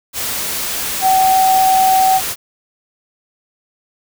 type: tone in noise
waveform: sine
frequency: 759 Hz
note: F#5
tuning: 44 cents sharp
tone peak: -9 dBFS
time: 1.01-2.21 s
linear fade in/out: 50 ms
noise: white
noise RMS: -21 dBFS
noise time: 0.13-2.36 s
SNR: +9 dB
effects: none